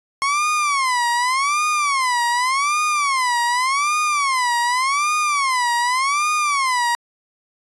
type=tone with vibrato; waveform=30% pulse; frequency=1079 Hz; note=C#6; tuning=47 cents flat; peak=-14 dBFS; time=0.22-6.95 s; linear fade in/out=0 ms; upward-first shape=sine; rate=0.86 Hz; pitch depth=220 cents each way; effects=resampled to 24000 Hz